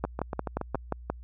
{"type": "two click trains", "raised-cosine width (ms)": 1, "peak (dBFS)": [-14, -17], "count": [7, 6], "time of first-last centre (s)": [[0.04, 1.1], [0.05, 0.754]], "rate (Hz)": [5.66, 7.1], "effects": ["added 60 Hz sine -42 dBFS peak until 1.23 s"]}